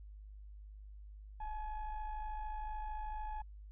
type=ring-modulated tone; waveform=triangle; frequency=415.3 Hz; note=G#4; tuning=in tune; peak=-34 dBFS; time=1.4-3.42 s; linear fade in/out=5 ms; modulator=442 Hz; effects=added 51 Hz sine -49 dBFS peak until 3.71 s + resampled to 8000 Hz